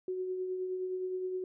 sine tone with tremolo, 370 Hz, F#4, in tune, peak -31 dBFS, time 0.08-1.44 s, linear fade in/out 2 ms, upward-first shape triangle, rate 9.6 Hz, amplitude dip 40%, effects none

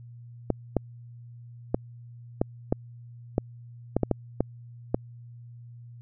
clicks, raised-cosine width 2 ms, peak -9 dBFS, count 11, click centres 0.503 / 0.767 / 1.745 / 2.415 / 2.725 / 3.381 / 3.966 / 4.033 / 4.113 / 4.406 / 4.945 s, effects added 119 Hz sine -43 dBFS peak until 6.01 s

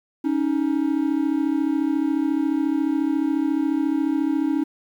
triangle tone pair together, 279.6 / 313.8 Hz, C#4 / D#4, +15 / +15 cents, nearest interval major second, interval 200 cents, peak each -20 dBFS, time 0.24-4.64 s, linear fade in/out 10 ms, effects 9-bit

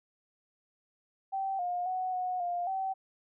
sine tone with pitch steps, 775 / 712 / 742 / 732 / 703 / 767 Hz, G5 / F5 / F#5 / F#5 / F5 / G5, -20 / +33 / +5 / -19 / +11 / -38 cents, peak -30 dBFS, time 1.32-2.94 s, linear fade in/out 20 ms, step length 270 ms, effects none

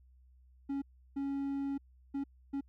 triangle tone bursts at uneven times, 277.2 Hz, C#4, in tune, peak -31 dBFS, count 4, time 0.69-0.82 / 1.16-1.78 / 2.14-2.24 / 2.53-2.61 s, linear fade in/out 10 ms, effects added 63 Hz sine -59 dBFS peak until 2.68 s

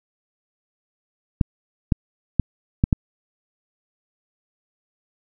clicks, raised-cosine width 5 ms, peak -3 dBFS, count 5, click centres 1.412 / 1.922 / 2.397 / 2.839 / 2.928 s, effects none

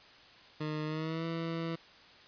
20% pulse tone with pitch glide, 153.3 to 165.25 Hz, D#3 to E3, -25 to +5 cents, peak -29 dBFS, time 0.6-1.76 s, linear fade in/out 10 ms, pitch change +130 cents, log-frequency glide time 0.85-1.25 s, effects white hiss -56 dBFS RMS until 2.27 s + resampled to 11025 Hz

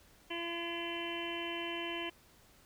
harmonic tone with a mistuned harmonic, 340 Hz, F4, 46 cents flat, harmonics 1 / 2 / 3 / 5 / 6 / 7 / 8 / 9, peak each -41 / -46 / -46 / -48 / -48 / -47 / -45 / -43 dBFS, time 0.3-2.1 s, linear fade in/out 10 ms, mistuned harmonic 7, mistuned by -16 cents, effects pink hiss -63 dBFS RMS until 2.65 s

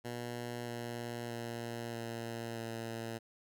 10% pulse tone with pitch steps, 120 / 118.62 / 117.26 / 115.91 / 114.58 Hz, B2 / A#2 / A#2 / A#2 / A#2, -49 / +31 / +11 / -9 / -29 cents, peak -31 dBFS, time 0.04-3.19 s, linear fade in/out 20 ms, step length 630 ms, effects none

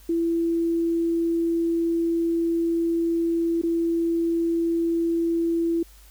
sine tone with dropouts, 334.6 Hz, E4, 26 cents sharp, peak -20 dBFS, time 0.09-5.83 s, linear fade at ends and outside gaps 5 ms, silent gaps 3.616-3.634 s, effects added 50 Hz sine -48 dBFS peak until 6.1 s + white hiss -54 dBFS RMS until 6.1 s

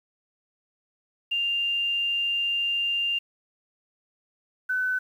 sine tone pair in turn, 2794 / 1508.6 Hz, F7 / F#6, 0 / +33 cents, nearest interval major seventh, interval 1067 cents, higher first, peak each -23 dBFS, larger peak neither, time 1.31-3.19 / 4.69-4.99 s, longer first, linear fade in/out 10 ms, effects 9-bit

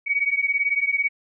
sine beating tone pair, 2246 / 2264 Hz, C#7 / C#7, +22 / +36 cents, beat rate 18 Hz, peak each -22 / -23 dBFS, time 0.06-1.09 s, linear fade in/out 20 ms, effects none

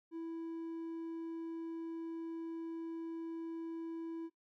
triangle tone, 329.6 Hz, E4, in tune, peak -37 dBFS, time 0.11-4.3 s, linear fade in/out 50 ms, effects noise-tail reverb RT60 0.1 s tail -17 dB re dry + tanh soft clip ceiling -33 dBFS

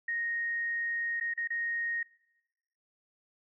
sine tone with dropouts, 1864.7 Hz, A#6, in tune, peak -30 dBFS, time 0.08-2.03 s, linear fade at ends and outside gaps 5 ms, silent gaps 1.2-1.209 / 1.338-1.375 / 1.475-1.503 s, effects noise-tail reverb RT60 1.0 s tail -22 dB re dry

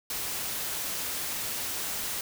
white noise, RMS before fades -33 dBFS, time 0.1-2.21 s, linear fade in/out 2 ms, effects none

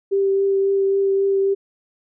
sine tone with vibrato, 392 Hz, G4, in tune, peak -15 dBFS, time 0.11-1.55 s, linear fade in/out 20 ms, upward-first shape triangle, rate 3.7 Hz, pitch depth 13 cents each way, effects none

